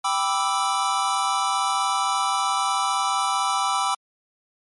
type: chord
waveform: square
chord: E minor seventh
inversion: first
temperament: equal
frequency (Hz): 784 / 987.8 / 1174.7 / 1318.5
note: G5 / B5 / D6 / E6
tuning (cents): 0 / 0 / 0 / 0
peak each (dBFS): -27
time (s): 0.04-3.95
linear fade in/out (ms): 10
effects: MP3 48 kbps